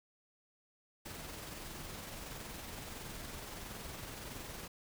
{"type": "noise with amplitude modulation", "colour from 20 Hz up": "pink", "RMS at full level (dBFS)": -45, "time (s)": [1.05, 4.68], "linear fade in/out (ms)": 10, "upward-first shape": "sine", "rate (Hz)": 21.5, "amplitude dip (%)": 30, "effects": []}